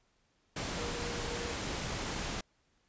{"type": "tone in noise", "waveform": "sine", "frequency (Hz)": 475.3, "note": "A#4", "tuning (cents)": 34, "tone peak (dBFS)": -42, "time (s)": [0.78, 1.52], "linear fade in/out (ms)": 5, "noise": "pink", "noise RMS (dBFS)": -37, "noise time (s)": [0.56, 2.41], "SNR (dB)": -8, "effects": ["pink hiss -73 dBFS RMS until 2.88 s", "resampled to 16000 Hz"]}